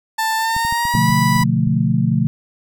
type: tone with pitch glide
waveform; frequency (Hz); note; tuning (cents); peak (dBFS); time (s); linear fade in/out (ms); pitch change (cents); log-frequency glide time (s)
30% pulse; 887 to 984.2; A5 to B5; +14 to -6; -14; 0.18-1.44; 10; +180; 0.37-1.12
type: clicks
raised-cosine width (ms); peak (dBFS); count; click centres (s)
5; -17; 9; 0.565 / 0.65 / 0.725 / 0.853 / 0.941 / 1.101 / 1.36 / 1.416 / 1.671
type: chord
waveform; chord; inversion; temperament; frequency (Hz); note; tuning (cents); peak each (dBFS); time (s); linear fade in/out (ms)
sine; B half-diminished seventh; none; equal with one note detuned; 123.47 / 145.48 / 174.61 / 220; B2 / D3 / F3 / A3; 0 / -16 / 0 / 0; -19; 0.95-2.27; 0
effects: none